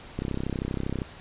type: click train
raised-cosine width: 3 ms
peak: -16 dBFS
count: 28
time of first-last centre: 0.19-1.018 s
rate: 32.6 Hz
effects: pink hiss -46 dBFS RMS until 1.2 s + resampled to 8000 Hz